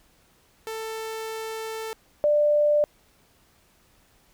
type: tone pair in turn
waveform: sawtooth / sine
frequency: 443.5 / 592.6 Hz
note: A4 / D5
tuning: +14 / +15 cents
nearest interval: perfect fourth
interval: 501 cents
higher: second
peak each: -27 / -17 dBFS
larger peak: second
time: 0.67-1.93 / 2.24-2.84 s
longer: first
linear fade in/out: 0 ms
effects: pink hiss -61 dBFS RMS until 4.33 s